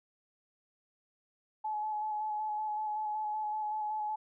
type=tone with vibrato; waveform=sine; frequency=853 Hz; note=G#5; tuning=46 cents sharp; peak=-32 dBFS; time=1.64-4.16 s; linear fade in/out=10 ms; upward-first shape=square; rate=5.3 Hz; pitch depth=17 cents each way; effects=none